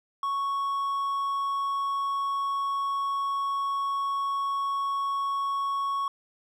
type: tone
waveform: triangle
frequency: 1108.7 Hz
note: C#6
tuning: in tune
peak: -24 dBFS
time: 0.23-6.08 s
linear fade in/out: 2 ms
effects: none